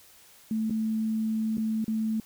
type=tone with dropouts; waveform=sine; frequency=220 Hz; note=A3; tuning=in tune; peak=-25 dBFS; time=0.51-2.2 s; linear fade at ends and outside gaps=2 ms; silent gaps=0.698-0.706 / 1.571-1.58 / 1.844-1.88 s; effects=white hiss -55 dBFS RMS until 2.25 s